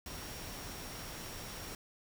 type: tone in noise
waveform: sine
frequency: 5588 Hz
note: F8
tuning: in tune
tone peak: -53 dBFS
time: 0.06-1.75 s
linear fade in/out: 2 ms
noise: pink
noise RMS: -45 dBFS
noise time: 0.06-1.75 s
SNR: -11 dB
effects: none